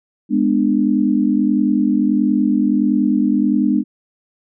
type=chord; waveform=sine; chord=G# diminished; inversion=none; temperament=just; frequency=207.7 / 249.2 / 299 Hz; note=G#3 / B3 / D4; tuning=0 / +16 / +31 cents; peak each=-17 dBFS; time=0.29-3.84 s; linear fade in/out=50 ms; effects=none